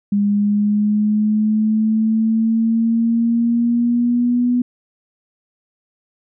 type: exponential sweep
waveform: sine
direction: up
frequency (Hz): 202.6 to 246.2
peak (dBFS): -13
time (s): 0.12-4.62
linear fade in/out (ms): 5
effects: none